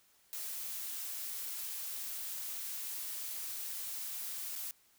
blue noise with dropouts, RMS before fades -41 dBFS, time 0.33-4.71 s, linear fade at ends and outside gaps 0 ms, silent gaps 4.554-4.559 s, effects white hiss -68 dBFS RMS until 4.98 s

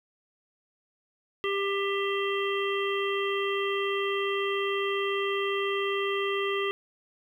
harmonic tone with a mistuned harmonic, 396.7 Hz, G4, 21 cents sharp, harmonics 1 / 3 / 5 / 7 / 8, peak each -28 / -33 / -35 / -36 / -37 dBFS, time 1.44-6.71 s, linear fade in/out 0 ms, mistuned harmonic 7, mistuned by -43 cents, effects 10-bit

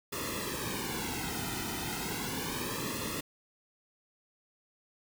pink noise with flanger, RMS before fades -36 dBFS, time 0.12-3.21 s, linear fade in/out 10 ms, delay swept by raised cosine 1.3 to 1.8 ms, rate 0.33 Hz, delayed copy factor -1, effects none

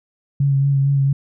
sine tone with vibrato, 138.59 Hz, C#3, in tune, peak -13 dBFS, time 0.4-1.13 s, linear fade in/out 5 ms, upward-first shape sine, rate 4.4 Hz, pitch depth 24 cents each way, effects none

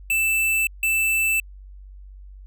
square tone pair in turn, 2648 / 2648 Hz, E7 / E7, +7 / +7 cents, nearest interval unison, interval 0 cents, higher neither, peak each -19 dBFS, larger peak neither, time 0.1-0.67 / 0.83-1.4 s, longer neither, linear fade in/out 2 ms, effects added 48 Hz sine -39 dBFS peak until 2.46 s

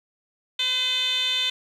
10% pulse tone with band-pass filter, 509 Hz, C5, 48 cents flat, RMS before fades -24 dBFS, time 0.59-1.5 s, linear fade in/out 5 ms, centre 3500 Hz, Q 6.7, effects 9-bit

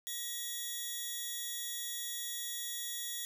10% pulse tone pair together, 1900 / 3385 Hz, A#6 / G#7, +33 / +32 cents, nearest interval minor seventh, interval 999 cents, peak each -35 / -31 dBFS, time 0.07-3.25 s, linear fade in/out 0 ms, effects none

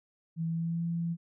sine tone with pitch glide, 164.2 to 168.62 Hz, E3 to E3, -6 to +40 cents, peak -29 dBFS, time 0.36-1.17 s, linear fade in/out 50 ms, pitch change +46 cents, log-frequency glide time 0.46-0.83 s, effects none

